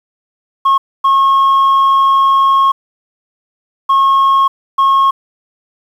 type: tone bursts at uneven times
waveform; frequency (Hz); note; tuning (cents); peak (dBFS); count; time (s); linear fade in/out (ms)
sine; 1087; C#6; -34; -4; 4; 0.65-0.78 / 1.04-2.72 / 3.89-4.48 / 4.78-5.11; 10
effects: tanh soft clip ceiling -6 dBFS + 7-bit